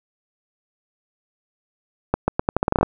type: accelerating click train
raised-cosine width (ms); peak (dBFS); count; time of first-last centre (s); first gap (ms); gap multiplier
1; -3; 12; 2.14-2.83; 140; 0.82
effects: none